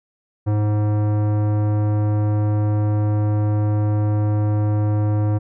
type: tone with tanh clipping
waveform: sine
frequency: 105.1 Hz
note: G#2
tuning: 21 cents sharp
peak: -18 dBFS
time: 0.46-5.39 s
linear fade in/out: 20 ms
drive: 17 dB
effects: none